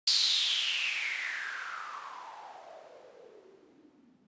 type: noise with low-pass filter sweep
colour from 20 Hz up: violet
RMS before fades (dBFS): -35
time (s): 0.07-4.27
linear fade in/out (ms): 5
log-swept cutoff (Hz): 4600 to 220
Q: 7
effects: resampled to 16000 Hz